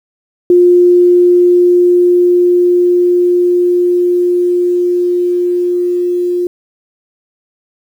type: tone with level ramp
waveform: sine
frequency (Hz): 354.5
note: F4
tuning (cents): +26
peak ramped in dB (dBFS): -3 to -11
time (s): 0.5-6.47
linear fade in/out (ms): 2
effects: 7-bit